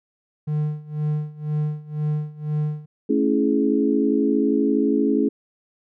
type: tone with tremolo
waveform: triangle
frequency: 151 Hz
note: D3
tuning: 48 cents sharp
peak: -17 dBFS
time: 0.47-2.86 s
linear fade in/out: 10 ms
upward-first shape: sine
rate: 2 Hz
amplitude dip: 90%
type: chord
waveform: sine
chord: A major seventh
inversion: none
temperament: equal with one note detuned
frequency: 220 / 277.2 / 329.6 / 419.9 Hz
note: A3 / C#4 / E4 / G#4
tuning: 0 / 0 / 0 / +19 cents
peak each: -23 / -20 / -24 / -23 dBFS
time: 3.09-5.29 s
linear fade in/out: 10 ms
effects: none